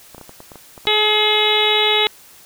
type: clicks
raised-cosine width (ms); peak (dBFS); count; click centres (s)
1; -23; 9; 0.147 / 0.181 / 0.213 / 0.294 / 0.404 / 0.518 / 0.557 / 0.778 / 0.854
type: harmonic tone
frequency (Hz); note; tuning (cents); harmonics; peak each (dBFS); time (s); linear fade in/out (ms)
424.9; G#4; +40; 1 / 2 / 3 / 4 / 5 / 6 / 7 / 8 / 9; -20 / -22 / -28 / -30 / -21 / -26 / -23 / -20 / -19; 0.87-2.07; 0
effects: white hiss -45 dBFS RMS until 2.45 s